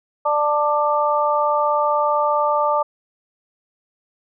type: harmonic tone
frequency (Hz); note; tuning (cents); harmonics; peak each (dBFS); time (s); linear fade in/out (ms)
295.9; D4; +13; 2 / 3 / 4; -20 / -20 / -20; 0.25-2.83; 10
effects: none